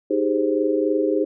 sine chord, Ab major seventh, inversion second, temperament equal, 311.1 / 392 / 415.3 / 523.3 Hz, Eb4 / G4 / Ab4 / C5, 0 / 0 / 0 / 0 cents, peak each -22 / -24 / -23 / -24 dBFS, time 0.1-1.25 s, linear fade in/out 10 ms, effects none

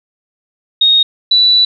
sine tone pair in turn, 3729 / 3957 Hz, A#7 / B7, 0 / +3 cents, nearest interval minor second, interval 103 cents, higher second, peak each -6 dBFS, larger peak neither, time 0.81-1.03 / 1.31-1.65 s, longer second, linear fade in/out 5 ms, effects none

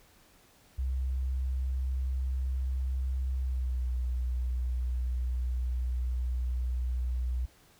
sine tone with pitch glide, 64.9 to 61.86 Hz, C2 to B1, -13 to +3 cents, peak -28 dBFS, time 0.78-7.46 s, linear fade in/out 10 ms, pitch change -84 cents, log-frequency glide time 3.35-3.89 s, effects pink hiss -61 dBFS RMS until 7.79 s

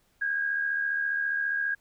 sine tone pair together, 1558 / 1632.8 Hz, G6 / G#6, -11 / -30 cents, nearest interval minor second, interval 81 cents, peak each -35 / -26 dBFS, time 0.21-1.75 s, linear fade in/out 10 ms, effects pink hiss -68 dBFS RMS until 1.8 s

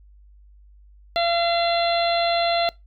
harmonic tone with a mistuned harmonic, 683 Hz, F5, 39 cents flat, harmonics 1 / 2 / 3 / 4 / 5 / 6, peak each -20 / -30 / -30 / -32 / -30 / -28 dBFS, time 1.16-2.69 s, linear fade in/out 0 ms, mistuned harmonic 5, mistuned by +22 cents, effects noise-tail reverb RT60 0.2 s tail -23 dB re dry + added 50 Hz sine -47 dBFS peak until 2.86 s

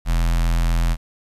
square tone with notch filter, 42 Hz, E1, 33 cents sharp, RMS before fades -18 dBFS, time 0.05-0.97 s, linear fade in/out 50 ms, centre 390 Hz, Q 0.82, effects resampled to 32000 Hz + 9-bit

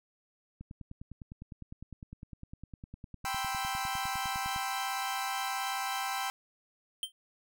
click train, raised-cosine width 5 ms, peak -32 dBFS, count 40, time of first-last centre 0.61-4.561 s, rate 9.87 Hz
sawtooth chord, C major seventh, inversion second, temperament equal, 784 / 987.8 / 1046.5 / 1318.5 Hz, G5 / B5 / C6 / E6, 0 / 0 / 0 / 0 cents, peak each -31 / -37 / -36 / -36 dBFS, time 3.25-6.3 s, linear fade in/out 0 ms
square tone with exponential decay, 3136 Hz, G7, in tune, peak -29 dBFS, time 7.03-7.12 s, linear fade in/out 1 ms, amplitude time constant 19 ms
effects none

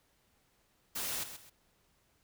white noise with echo, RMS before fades -37 dBFS, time 0.95-1.24 s, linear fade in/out 10 ms, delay 130 ms, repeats 2, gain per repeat -10 dB, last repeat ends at 1.5 s, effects pink hiss -72 dBFS RMS until 2.23 s

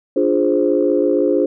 sine chord, D half-diminished seventh, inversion none, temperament equal, 293.7 / 349.2 / 415.3 / 523.3 Hz, D4 / F4 / Ab4 / C5, 0 / 0 / 0 / 0 cents, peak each -18 dBFS, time 0.16-1.46 s, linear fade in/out 5 ms, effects tanh soft clip ceiling -2 dBFS

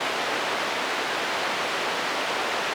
pink band-pass noise, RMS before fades -27 dBFS, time 0-2.74 s, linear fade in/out 10 ms, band 490 to 3400 Hz, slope 12 dB/octave, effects none

